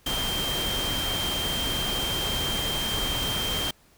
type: tone in noise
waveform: sine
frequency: 3162 Hz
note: G7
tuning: 14 cents sharp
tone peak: -28 dBFS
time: 0.06-3.71 s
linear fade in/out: 5 ms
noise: pink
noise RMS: -30 dBFS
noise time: 0.06-3.71 s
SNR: -1 dB
effects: pink hiss -59 dBFS RMS until 3.97 s